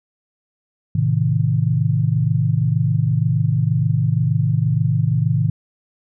sine chord, A diminished, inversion none, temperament just, 110 / 132 / 158.4 Hz, A2 / C3 / Eb3, 0 / +16 / +31 cents, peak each -19 dBFS, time 0.95-5.5 s, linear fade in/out 5 ms, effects none

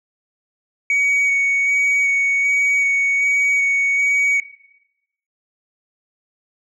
sine tone with vibrato, 2243 Hz, C#7, 20 cents sharp, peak -12 dBFS, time 0.9-4.4 s, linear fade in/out 2 ms, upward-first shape square, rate 1.3 Hz, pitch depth 10 cents each way, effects noise-tail reverb RT60 0.9 s tail -20 dB re dry + tanh soft clip ceiling -13 dBFS

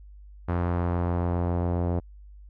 sawtooth tone with low-pass filter sweep, 87.31 Hz, F2, in tune, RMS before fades -26 dBFS, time 0.48-2 s, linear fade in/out 10 ms, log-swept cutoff 1300 to 660 Hz, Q 1.3, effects added 50 Hz sine -44 dBFS peak until 2.49 s

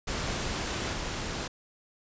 pink noise with level steps, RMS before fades -32 / -34 dBFS, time 0.07-1.48 s, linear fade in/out 10 ms, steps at 0.93 s, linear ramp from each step 5 ms, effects resampled to 16000 Hz

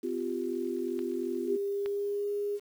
sine chord, C suspended fourth, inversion none, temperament equal with one note detuned, 254.9 / 349.2 / 392 Hz, C4 / F4 / G4, -45 / 0 / 0 cents, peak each -36 / -33 / -35 dBFS, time 0.03-1.57 s, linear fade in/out 10 ms
clicks, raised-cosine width 0.3 ms, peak -30 / -26 dBFS, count 2, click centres 0.991 / 1.86 s
sine tone with pitch glide, 400.1 to 409.2 Hz, G4 to G#4, +35 to -26 cents, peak -29 dBFS, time 1.43-2.6 s, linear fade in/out 50 ms, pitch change +39 cents, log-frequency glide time 1.64-2.32 s
effects 9-bit

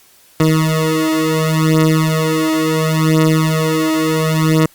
20% pulse beating tone pair, 157.7 / 158.41 Hz, D#3 / D#3, +24 / +31 cents, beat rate 0.71 Hz, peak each -10 dBFS, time 0.4-4.66 s, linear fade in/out 2 ms, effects white hiss -48 dBFS RMS until 4.74 s + Opus 48 kbps

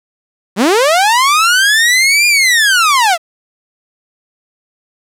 sawtooth linear two-way sweep, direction up then down, 174.3 to 2434 to 631 Hz, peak -4 dBFS, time 0.56-3.18 s, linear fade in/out 50 ms, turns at 2.27 s, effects low-pass 11000 Hz 12 dB/octave + 7-bit

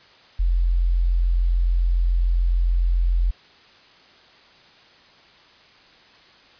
sine tone, 43.5 Hz, F1, 6 cents flat, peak -16 dBFS, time 0.39-3.31 s, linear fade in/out 10 ms, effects white hiss -51 dBFS RMS until 6.59 s + resampled to 11025 Hz

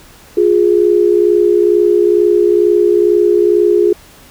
sine tone pair together, 353.1 / 415.3 Hz, F4 / G#4, +19 / 0 cents, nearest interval minor third, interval 281 cents, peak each -10 dBFS, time 0.37-3.93 s, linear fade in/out 5 ms, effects pink hiss -41 dBFS RMS until 4.3 s

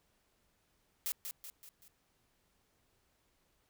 blue noise with echo, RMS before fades -36 dBFS, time 1.06-1.12 s, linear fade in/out 0 ms, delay 190 ms, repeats 4, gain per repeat -6 dB, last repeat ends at 1.88 s, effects pink hiss -75 dBFS RMS until 3.69 s

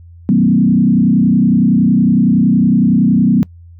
sine tone with frequency modulation, 211.9 Hz, G#3, 35 cents sharp, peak -7 dBFS, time 0.29-3.43 s, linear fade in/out 0 ms, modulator 30.8 Hz, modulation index 1.7, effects noise-tail reverb RT60 0.1 s tail -24 dB re dry + added 85 Hz sine -35 dBFS peak until 3.79 s

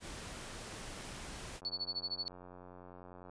pink noise, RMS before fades -46 dBFS, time 0-1.61 s, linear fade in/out 50 ms
click train, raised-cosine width 1 ms, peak -38 dBFS, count 152, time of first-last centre 1.62-3.296 s, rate 90.1 Hz
sine tone with tremolo, 4435 Hz, C#8, in tune, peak -33 dBFS, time 1.65-2.28 s, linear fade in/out 0 ms, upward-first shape sine, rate 13 Hz, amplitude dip 100%
effects resampled to 22050 Hz

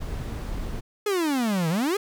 brown noise, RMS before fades -31 dBFS, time 0-0.81 s, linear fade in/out 20 ms
45% pulse exponential two-way sweep, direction down then up, 430 to 155.56 to 430 Hz, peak -22 dBFS, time 1.06-1.97 s, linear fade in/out 5 ms, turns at 1.69 s
effects none

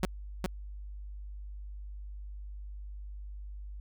sawtooth tone with echo, 185 Hz, F#3, in tune, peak -22 dBFS, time 0.03-0.05 s, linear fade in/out 0 ms, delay 410 ms, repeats 1, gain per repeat -3 dB, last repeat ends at 0.46 s, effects added 50 Hz sine -40 dBFS peak until 3.8 s

